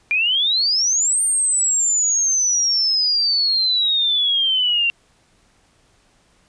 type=exponential two-way sweep; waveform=sine; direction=up then down; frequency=2370 to 8900 to 2743 Hz; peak=-15 dBFS; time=0.11-4.9 s; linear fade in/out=0 ms; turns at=1.22 s; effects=pink hiss -58 dBFS RMS until 6.48 s + resampled to 22050 Hz